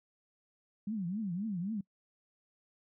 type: tone with vibrato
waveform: sine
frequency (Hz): 195.2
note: G3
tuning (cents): -7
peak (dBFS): -33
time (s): 0.87-1.81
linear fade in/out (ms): 5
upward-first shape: triangle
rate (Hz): 3.8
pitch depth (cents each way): 290
effects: noise-tail reverb RT60 0.1 s tail -25 dB re dry